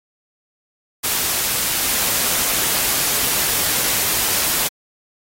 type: noise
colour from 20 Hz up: white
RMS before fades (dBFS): -19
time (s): 1.03-4.69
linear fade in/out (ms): 20
effects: AAC 48 kbps